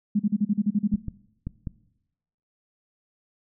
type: tone bursts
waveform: sine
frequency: 207.7 Hz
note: G#3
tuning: in tune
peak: -18 dBFS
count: 10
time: 0.15-0.961 s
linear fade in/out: 10 ms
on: 46 ms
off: 39 ms
type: clicks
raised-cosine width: 5 ms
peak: -18 dBFS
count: 4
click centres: 0.939 / 1.083 / 1.47 / 1.672 s
effects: noise-tail reverb RT60 0.9 s tail -20 dB re dry